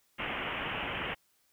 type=low-pass noise; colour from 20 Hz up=white; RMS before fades=-36 dBFS; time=0.18-1.15 s; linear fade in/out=20 ms; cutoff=3100 Hz; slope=96 dB/octave; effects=white hiss -71 dBFS RMS until 1.52 s